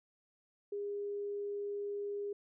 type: tone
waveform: sine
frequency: 407 Hz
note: G#4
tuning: 35 cents flat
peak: -36 dBFS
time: 0.72-2.33 s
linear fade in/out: 5 ms
effects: none